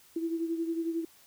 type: beating tone pair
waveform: sine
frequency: 329.6 / 340.6 Hz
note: E4 / F4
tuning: 0 / -43 cents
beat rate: 11 Hz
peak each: -30 / -37 dBFS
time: 0.16-1.05 s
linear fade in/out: 5 ms
effects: white hiss -59 dBFS RMS until 1.26 s